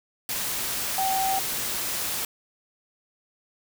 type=tone in noise; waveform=sine; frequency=769 Hz; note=G5; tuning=33 cents flat; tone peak=-23 dBFS; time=0.98-1.39 s; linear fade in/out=2 ms; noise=white; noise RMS=-29 dBFS; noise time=0.29-2.25 s; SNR=+3 dB; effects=none